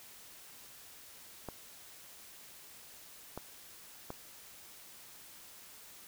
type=clicks; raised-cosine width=1 ms; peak=-26 dBFS; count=3; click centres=1.487 / 3.376 / 4.104 s; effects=white hiss -54 dBFS RMS until 6.07 s